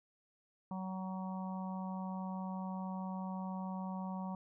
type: harmonic tone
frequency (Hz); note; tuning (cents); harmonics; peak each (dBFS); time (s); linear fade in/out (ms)
187.7; F#3; +25; 1 / 3 / 4 / 5 / 6; -39 / -52 / -49 / -47 / -53; 0.71-4.35; 2
effects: none